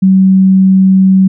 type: tone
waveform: sine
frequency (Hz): 190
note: F#3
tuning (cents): +46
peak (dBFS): -3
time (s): 0.02-1.28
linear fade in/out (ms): 10
effects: none